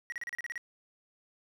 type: tone bursts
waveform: triangle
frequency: 1904 Hz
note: A#6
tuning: 36 cents sharp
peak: -33 dBFS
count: 9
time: 0.1-0.578 s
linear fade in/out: 0 ms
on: 22 ms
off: 35 ms
effects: none